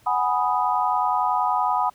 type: chord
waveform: sine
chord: G# minor seventh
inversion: third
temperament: equal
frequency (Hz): 740 / 830.6 / 987.8 / 1244.5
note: F#5 / G#5 / B5 / D#6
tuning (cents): 0 / 0 / 0 / 0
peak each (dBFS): -25 / -25 / -23 / -26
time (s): 0.06-1.9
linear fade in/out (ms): 10
effects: pink hiss -57 dBFS RMS until 1.94 s